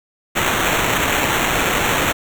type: noise with sample-and-hold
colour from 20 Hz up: white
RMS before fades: -18 dBFS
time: 0.35-2.13 s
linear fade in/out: 20 ms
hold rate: 4900 Hz
effects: none